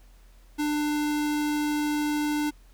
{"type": "tone", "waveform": "square", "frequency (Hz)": 297.8, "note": "D4", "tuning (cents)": 24, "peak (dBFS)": -25, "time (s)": [0.58, 2.51], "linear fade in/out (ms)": 20, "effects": ["added 42 Hz sine -50 dBFS peak until 2.73 s", "pink hiss -62 dBFS RMS until 2.73 s"]}